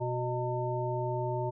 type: harmonic tone with a mistuned harmonic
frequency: 123 Hz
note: B2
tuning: 7 cents flat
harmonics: 1 / 3 / 5 / 7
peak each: -33 / -35 / -36 / -36 dBFS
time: 0-1.51 s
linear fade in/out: 20 ms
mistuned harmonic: 7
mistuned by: +77 cents
effects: none